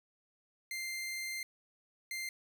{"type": "tone bursts at uneven times", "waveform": "sawtooth", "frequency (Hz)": 2093, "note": "C7", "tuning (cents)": 0, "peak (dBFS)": -34, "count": 2, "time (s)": [[0.71, 1.43], [2.11, 2.29]], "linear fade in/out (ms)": 2, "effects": []}